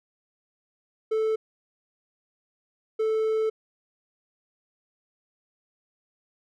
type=tone bursts at uneven times; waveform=triangle; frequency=438.9 Hz; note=A4; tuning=4 cents flat; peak=-20 dBFS; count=2; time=1.11-1.36 / 2.99-3.5 s; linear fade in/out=10 ms; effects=none